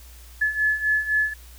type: beating tone pair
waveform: sine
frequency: 1716 / 1719.9 Hz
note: A6 / A6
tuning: -44 / -40 cents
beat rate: 3.9 Hz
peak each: -25 / -21 dBFS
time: 0.41-1.34 s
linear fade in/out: 10 ms
effects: added 60 Hz sine -43 dBFS peak until 1.58 s + white hiss -50 dBFS RMS until 1.58 s